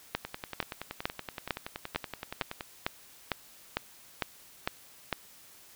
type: two click trains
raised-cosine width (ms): 0.3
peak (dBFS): -12 / -20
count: 12 / 26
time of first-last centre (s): 0.15-5.127 / 0.25-2.608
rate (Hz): 2.21 / 10.6
effects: white hiss -55 dBFS RMS until 5.75 s